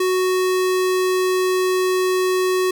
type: tone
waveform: square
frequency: 370 Hz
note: F#4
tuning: in tune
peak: -17 dBFS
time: 0-2.71 s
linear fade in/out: 5 ms
effects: none